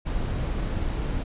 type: noise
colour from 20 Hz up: brown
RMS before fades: -27 dBFS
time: 0.05-1.24 s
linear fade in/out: 20 ms
effects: resampled to 8000 Hz